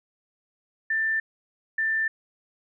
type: tone pair in turn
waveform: sine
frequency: 1779 / 1779 Hz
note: A6 / A6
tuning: +19 / +19 cents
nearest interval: unison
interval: 0 cents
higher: neither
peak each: -22 dBFS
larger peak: neither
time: 0.9-1.2 / 1.78-2.08 s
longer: neither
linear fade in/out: 5 ms
effects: none